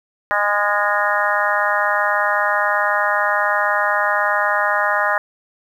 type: harmonic tone with a mistuned harmonic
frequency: 205.3 Hz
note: G#3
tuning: 20 cents flat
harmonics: 3 / 4 / 5 / 6 / 7 / 8 / 9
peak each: -23 / -23 / -23 / -23 / -23 / -23 / -23 dBFS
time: 0.31-5.18 s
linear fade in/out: 0 ms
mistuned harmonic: 8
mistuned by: +25 cents
effects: 8-bit